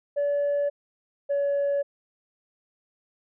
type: tone pair in turn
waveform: sine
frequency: 574 / 565.8 Hz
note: D5 / C#5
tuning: -40 / +35 cents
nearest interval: unison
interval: 25 cents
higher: first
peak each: -20 dBFS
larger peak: neither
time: 0.16-0.7 / 1.29-1.83 s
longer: neither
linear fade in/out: 20 ms
effects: tanh soft clip ceiling -20 dBFS